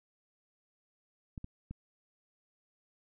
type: clicks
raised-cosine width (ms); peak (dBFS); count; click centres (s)
5; -29; 3; 1.378 / 1.444 / 1.71
effects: none